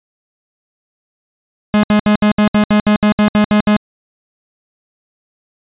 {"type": "tone bursts", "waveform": "45% pulse", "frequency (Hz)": 210, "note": "G#3", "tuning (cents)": 19, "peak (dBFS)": -8, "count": 13, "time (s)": [1.74, 3.765], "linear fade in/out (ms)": 0, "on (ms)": 93, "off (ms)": 68, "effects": ["resampled to 8000 Hz"]}